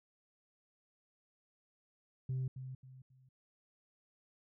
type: tone with echo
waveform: sine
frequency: 130.1 Hz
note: C3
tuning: 9 cents flat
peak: -32 dBFS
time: 2.29-2.48 s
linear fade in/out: 5 ms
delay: 270 ms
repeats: 3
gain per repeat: -10 dB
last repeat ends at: 3.29 s
effects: tanh soft clip ceiling -32 dBFS